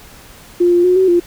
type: tone with pitch steps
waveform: sine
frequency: 351.2 / 349.3 / 362.9 / 377 / 348 Hz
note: F4 / F4 / F#4 / F#4 / F4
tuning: +10 / 0 / -34 / +32 / -6 cents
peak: -8 dBFS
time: 0.6-1.2 s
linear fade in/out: 10 ms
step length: 120 ms
effects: pink hiss -40 dBFS RMS until 1.26 s